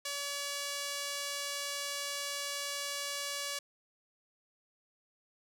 sawtooth tone with band-pass filter, 569 Hz, C#5, 45 cents sharp, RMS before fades -38 dBFS, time 0.05-3.59 s, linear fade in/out 5 ms, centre 5900 Hz, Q 0.73, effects none

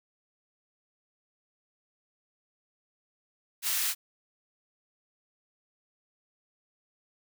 white high-pass noise, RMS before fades -29 dBFS, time 3.62-3.95 s, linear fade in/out 50 ms, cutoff 1400 Hz, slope 12 dB/octave, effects none

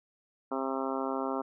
harmonic tone, 133.7 Hz, C3, 38 cents sharp, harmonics 2 / 3 / 4 / 5 / 6 / 7 / 8 / 9 / 10, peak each -35 / -37 / -38 / -39 / -40 / -40 / -41 / -42 / -42 dBFS, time 0.51-1.42 s, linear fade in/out 10 ms, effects none

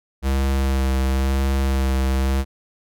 square tone with vibrato, 66.8 Hz, C2, 36 cents sharp, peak -18 dBFS, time 0.22-2.45 s, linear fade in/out 50 ms, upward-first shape sine, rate 0.97 Hz, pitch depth 20 cents each way, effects none

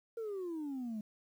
sine exponential sweep, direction down, 468 to 207.7 Hz, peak -35 dBFS, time 0.17-1.01 s, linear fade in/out 5 ms, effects tanh soft clip ceiling -36 dBFS + 11-bit

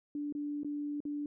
sine tone with dropouts, 292.2 Hz, D4, 9 cents flat, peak -34 dBFS, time 0.15-1.26 s, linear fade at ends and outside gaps 2 ms, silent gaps 0.325-0.35 / 0.633-0.646 / 1.004-1.052 s, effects none

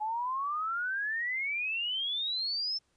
sine exponential sweep, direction up, 840 to 5360 Hz, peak -30 dBFS, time 0-2.79 s, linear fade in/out 20 ms, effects pink hiss -73 dBFS RMS until 2.96 s + resampled to 22050 Hz

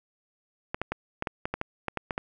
clicks, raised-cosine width 0.5 ms, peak -14 dBFS, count 12, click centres 0.745 / 0.816 / 0.92 / 1.224 / 1.272 / 1.455 / 1.54 / 1.614 / 1.883 / 1.973 / 2.108 / 2.179 s, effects none

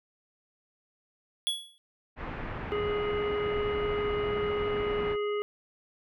square tone with exponential decay, 3375 Hz, G#7, 27 cents sharp, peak -24 dBFS, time 1.47-1.78 s, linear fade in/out 0 ms, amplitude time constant 66 ms
pink low-pass noise, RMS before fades -37 dBFS, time 2.16-5.17 s, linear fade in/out 50 ms, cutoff 2300 Hz, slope 24 dB/octave
harmonic tone, 415.3 Hz, G#4, in tune, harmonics 1 / 3 / 5 / 7, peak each -28 / -38 / -42 / -45 dBFS, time 2.72-5.42 s, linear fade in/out 0 ms
effects none

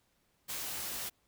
white noise with comb filter, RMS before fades -39 dBFS, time 0.48-1.1 s, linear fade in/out 20 ms, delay 18 ms, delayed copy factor +0.85, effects pink hiss -74 dBFS RMS until 1.27 s

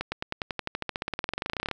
accelerating click train, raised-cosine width 0.3 ms, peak -13 dBFS, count 30, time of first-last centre 0.01-1.713 s, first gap 110 ms, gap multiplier 0.95, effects none

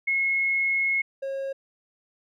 sine / triangle tone pair in turn, 2171 / 542.8 Hz, C#7 / C#5, -37 / -36 cents, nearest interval 2 octaves, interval 2399 cents, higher first, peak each -21 / -26 dBFS, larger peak first, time 0.07-1.02 / 1.22-1.53 s, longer first, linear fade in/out 10 ms, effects none

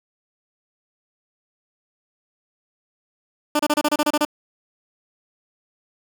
15% pulse tone bursts, 297.7 Hz, D4, 24 cents sharp, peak -10 dBFS, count 10, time 3.55-4.251 s, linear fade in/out 5 ms, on 44 ms, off 29 ms, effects none

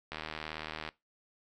click train, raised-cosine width 0.3 ms, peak -22 dBFS, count 61, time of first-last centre 0.12-0.889 s, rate 78 Hz, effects noise-tail reverb RT60 0.2 s tail -20 dB re dry

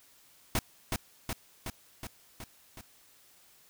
pink noise with echo, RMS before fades -28 dBFS, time 0.55-0.59 s, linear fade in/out 2 ms, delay 370 ms, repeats 6, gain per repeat -3 dB, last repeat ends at 2.81 s, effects white hiss -61 dBFS RMS until 3.69 s

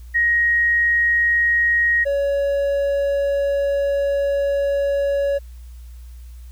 sine / triangle tone pair in turn, 1882 / 561.5 Hz, A#6 / C#5, +16 / +22 cents, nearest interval octave + major sixth, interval 2094 cents, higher first, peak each -14 / -15 dBFS, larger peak first, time 0.14-2.05 / 2.05-5.39 s, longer second, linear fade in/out 20 ms, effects added 60 Hz sine -35 dBFS peak until 6.51 s + white hiss -56 dBFS RMS until 6.51 s

